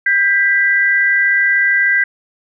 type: tone pair together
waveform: sine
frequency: 1591.7 / 1975.5 Hz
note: G6 / B6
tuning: +26 / 0 cents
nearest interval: major third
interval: 374 cents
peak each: -13 dBFS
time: 0.06-2.04 s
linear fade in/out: 5 ms
effects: none